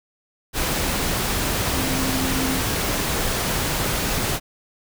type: tone in noise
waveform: sine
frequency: 262.6 Hz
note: C4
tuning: 6 cents sharp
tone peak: -25 dBFS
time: 1.72-2.63 s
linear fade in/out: 50 ms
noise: pink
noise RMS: -23 dBFS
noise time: 0.53-4.4 s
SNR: -5 dB
effects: none